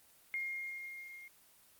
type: tone with level ramp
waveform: sine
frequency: 2131 Hz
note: C7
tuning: 31 cents sharp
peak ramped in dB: -34 to -49 dBFS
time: 0.34-1.28 s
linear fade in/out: 0 ms
effects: white hiss -64 dBFS RMS until 1.79 s + Opus 24 kbps